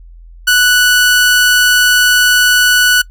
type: tone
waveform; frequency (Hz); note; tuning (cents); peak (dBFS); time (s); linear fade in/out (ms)
sawtooth; 1480; F#6; 0; -3; 0.47-3.02; 10
effects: noise-tail reverb RT60 0.1 s tail -22 dB re dry + added 42 Hz sine -33 dBFS peak until 3.1 s